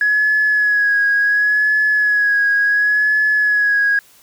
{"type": "tone with vibrato", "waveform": "sine", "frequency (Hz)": 1679, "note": "G#6", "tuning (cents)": 18, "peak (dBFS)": -11, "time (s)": [0.01, 3.99], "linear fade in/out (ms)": 2, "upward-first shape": "sine", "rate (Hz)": 0.7, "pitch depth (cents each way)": 33, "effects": ["tanh soft clip ceiling -7 dBFS", "white hiss -49 dBFS RMS until 4.22 s"]}